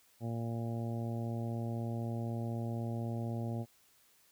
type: harmonic tone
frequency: 116 Hz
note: A#2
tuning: 8 cents flat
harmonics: 1 / 2 / 3 / 4 / 5 / 6 / 7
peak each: -36 / -40 / -46 / -50 / -48 / -50 / -52 dBFS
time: 0.2-3.66 s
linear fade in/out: 50 ms
effects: white hiss -67 dBFS RMS until 4.31 s